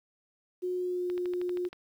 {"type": "tone with pitch glide", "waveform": "sine", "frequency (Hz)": [362.8, 357.4], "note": ["F#4", "F4"], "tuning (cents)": [-34, 40], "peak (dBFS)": -29, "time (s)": [0.62, 1.69], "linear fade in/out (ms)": 20, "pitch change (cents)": -26, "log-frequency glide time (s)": [0.76, 1.08]}
{"type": "click train", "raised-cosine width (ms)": 0.3, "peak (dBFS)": -29, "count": 9, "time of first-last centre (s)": [1.1, 1.73], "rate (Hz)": 12.7}
{"effects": ["10-bit"]}